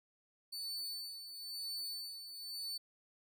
40% pulse tone with tremolo, 4498 Hz, C#8, 24 cents sharp, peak -38 dBFS, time 0.52-2.78 s, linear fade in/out 10 ms, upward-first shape sine, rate 1 Hz, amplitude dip 60%, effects none

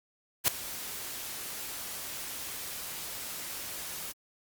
white noise with ADSR envelope, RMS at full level -22 dBFS, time 0.44-4.13 s, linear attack 39 ms, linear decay 4 ms, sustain -17 dB, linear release 23 ms, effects Opus 48 kbps

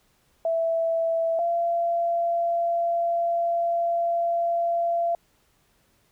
sine tone pair in turn, 660 / 682.9 Hz, E5 / F5, +2 / -39 cents, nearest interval minor second, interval 59 cents, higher second, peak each -21 dBFS, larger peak neither, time 0.45-1.39 / 1.39-5.15 s, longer second, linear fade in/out 2 ms, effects pink hiss -65 dBFS RMS until 6.11 s

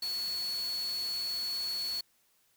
sine tone in noise, 4397 Hz, C#8, 15 cents flat, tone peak -32 dBFS, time 0.02-2.01 s, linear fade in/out 5 ms, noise white, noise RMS -45 dBFS, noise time 0.02-2.01 s, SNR +10 dB, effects white hiss -70 dBFS RMS until 2.56 s

